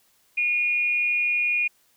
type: tone with amplitude modulation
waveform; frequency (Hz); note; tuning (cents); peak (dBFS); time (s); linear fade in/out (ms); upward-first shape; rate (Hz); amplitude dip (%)
sine; 2442; D#7; -33; -18; 0.37-1.68; 10; sine; 298; 45
effects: white hiss -63 dBFS RMS until 1.96 s